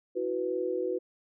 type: chord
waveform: sine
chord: E suspended second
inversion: none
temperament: just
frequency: 329.6 / 370.8 / 494.4 Hz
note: E4 / F#4 / B4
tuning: 0 / +4 / +2 cents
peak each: -36 / -31 / -32 dBFS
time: 0.15-0.99 s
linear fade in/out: 20 ms
effects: none